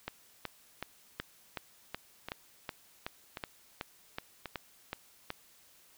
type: two click trains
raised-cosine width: 0.3 ms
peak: -23 / -20 dBFS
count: 4 / 15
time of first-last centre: 1.2-4.457 / 0.08-5.304 s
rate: 0.921 / 2.68 Hz
effects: white hiss -62 dBFS RMS until 5.97 s